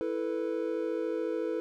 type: chord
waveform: triangle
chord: E suspended fourth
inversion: none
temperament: equal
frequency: 329.6 / 440 / 493.9 Hz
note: E4 / A4 / B4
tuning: 0 / 0 / 0 cents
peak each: -32 dBFS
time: 0.01-1.6 s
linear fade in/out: 0 ms
effects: none